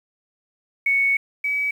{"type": "tone pair in turn", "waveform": "sine", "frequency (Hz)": [2219, 2280], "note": ["C#7", "C#7"], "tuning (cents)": [1, 48], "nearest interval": "unison", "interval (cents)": 47, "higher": "second", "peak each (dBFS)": [-16, -20], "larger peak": "first", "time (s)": [[0.86, 1.17], [1.44, 1.71]], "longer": "first", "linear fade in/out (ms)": 5, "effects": ["8-bit"]}